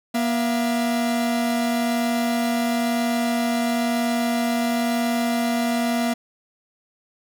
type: tone pair together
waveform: 45% pulse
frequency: 238.7 / 675.1 Hz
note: A#3 / E5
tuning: +41 / +41 cents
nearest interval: octave + tritone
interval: 1800 cents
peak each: -21 / -26 dBFS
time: 0.14-6.14 s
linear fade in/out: 10 ms
effects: none